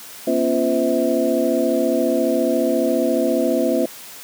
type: tone cluster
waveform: sine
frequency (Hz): 239.3 / 273.8 / 344.8 / 512 / 649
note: A#3 / C#4 / F4 / C5 / E5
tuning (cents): +46 / -21 / -22 / -38 / -27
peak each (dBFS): -22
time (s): 0.27-3.86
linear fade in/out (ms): 5
effects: white hiss -38 dBFS RMS until 4.23 s + high-pass 150 Hz 12 dB/octave